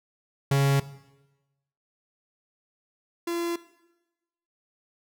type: tone pair in turn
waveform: 45% pulse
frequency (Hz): 138.7 / 341.5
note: C#3 / F4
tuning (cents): +1 / -39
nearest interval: octave + major third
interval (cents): 1560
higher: second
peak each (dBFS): -19 / -27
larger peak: first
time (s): 0.51-0.8 / 3.27-3.56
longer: neither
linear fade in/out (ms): 5
effects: noise-tail reverb RT60 1.0 s tail -17 dB re dry